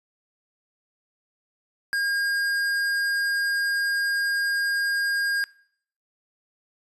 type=tone with tanh clipping; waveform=sine; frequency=1619 Hz; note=G#6; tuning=45 cents flat; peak=-24 dBFS; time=1.93-5.44 s; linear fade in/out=0 ms; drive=14 dB; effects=noise-tail reverb RT60 0.6 s tail -22 dB re dry + resampled to 32000 Hz